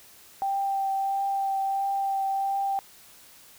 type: tone with vibrato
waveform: sine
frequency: 784 Hz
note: G5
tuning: in tune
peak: -24 dBFS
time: 0.42-2.79 s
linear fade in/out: 0 ms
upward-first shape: triangle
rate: 1.5 Hz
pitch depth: 14 cents each way
effects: white hiss -52 dBFS RMS until 3.58 s